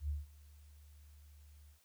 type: tone with ADSR envelope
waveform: sine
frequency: 73.42 Hz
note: D2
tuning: in tune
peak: -33 dBFS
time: 0-1.8 s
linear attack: 88 ms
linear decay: 170 ms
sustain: -23 dB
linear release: 110 ms
effects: white hiss -71 dBFS RMS until 1.84 s